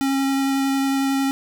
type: tone with vibrato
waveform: square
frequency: 272 Hz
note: C#4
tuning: 33 cents flat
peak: -19 dBFS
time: 0.01-1.31 s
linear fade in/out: 0 ms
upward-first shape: sine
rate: 11 Hz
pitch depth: 9 cents each way
effects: none